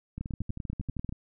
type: two click trains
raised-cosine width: 5 ms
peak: -21 / -24 dBFS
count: 10 / 13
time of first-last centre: 0.21-1.092 / 0.18-1.125 s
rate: 10.2 / 12.7 Hz
effects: none